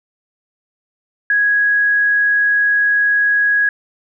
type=tone; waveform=sine; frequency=1661.2 Hz; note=G#6; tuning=in tune; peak=-11 dBFS; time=1.3-3.69 s; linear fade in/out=2 ms; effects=none